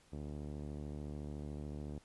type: tone with low-pass filter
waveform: 5% pulse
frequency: 73.8 Hz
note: D2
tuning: 9 cents sharp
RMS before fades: -44 dBFS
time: 0.12-1.99 s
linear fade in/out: 10 ms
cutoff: 260 Hz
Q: 0.57
effects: pink hiss -67 dBFS RMS until 2.04 s + resampled to 24000 Hz